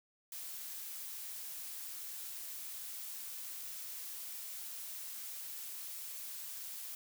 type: noise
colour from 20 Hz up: blue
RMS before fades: -45 dBFS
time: 0.32-6.95 s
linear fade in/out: 2 ms
effects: none